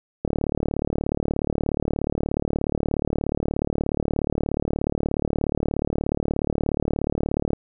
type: click train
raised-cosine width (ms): 2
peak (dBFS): -10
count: 269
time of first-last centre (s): 0.25-7.533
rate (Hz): 36.8
effects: none